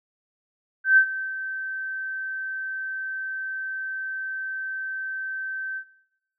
sine tone with ADSR envelope, 1548 Hz, G6, 22 cents flat, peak -11 dBFS, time 0.84-5.84 s, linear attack 130 ms, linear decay 80 ms, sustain -18 dB, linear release 71 ms, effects noise-tail reverb RT60 0.9 s tail -17 dB re dry

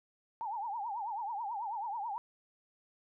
sine tone with vibrato, 870 Hz, A5, 20 cents flat, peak -35 dBFS, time 0.41-2.18 s, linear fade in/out 0 ms, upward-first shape triangle, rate 9.2 Hz, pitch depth 210 cents each way, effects none

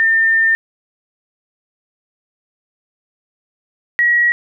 sine tone pair in turn, 1805 / 1912.3 Hz, A6 / A#6, +44 / +44 cents, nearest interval minor second, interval 100 cents, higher second, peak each -10 / -10 dBFS, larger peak neither, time 0-0.55 / 3.99-4.32 s, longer first, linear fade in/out 0 ms, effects none

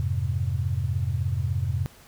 sine chord, F minor, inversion none, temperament equal, 87.31 / 103.83 / 130.81 Hz, F2 / Ab2 / C3, 0 / 0 / 0 cents, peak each -27 / -28 / -28 dBFS, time 0-1.86 s, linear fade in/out 0 ms, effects pink hiss -52 dBFS RMS until 2.07 s

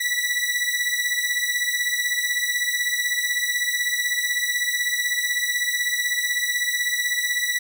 sawtooth beating tone pair, 1949 / 1965 Hz, B6 / B6, -23 / -9 cents, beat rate 16 Hz, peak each -20 / -22 dBFS, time 0-7.59 s, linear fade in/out 10 ms, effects none

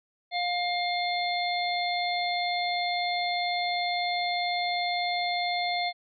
harmonic tone, 707 Hz, F5, 21 cents sharp, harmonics 1 / 3 / 5 / 6, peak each -28 / -32 / -35 / -35 dBFS, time 0.31-5.93 s, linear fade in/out 50 ms, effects none

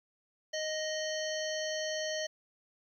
harmonic tone with a mistuned harmonic, 622.3 Hz, D#5, in tune, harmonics 1 / 3 / 5 / 7 / 9 / 10, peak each -35 / -40 / -42 / -43 / -45 / -45 dBFS, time 0.53-2.27 s, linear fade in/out 10 ms, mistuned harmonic 5, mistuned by -23 cents, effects 11-bit

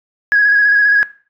sine tone with vibrato, 1661.2 Hz, G#6, in tune, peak -7 dBFS, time 0.32-1.03 s, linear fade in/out 0 ms, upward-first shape square, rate 15 Hz, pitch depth 22 cents each way, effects noise-tail reverb RT60 0.4 s tail -18 dB re dry + tanh soft clip ceiling -3 dBFS

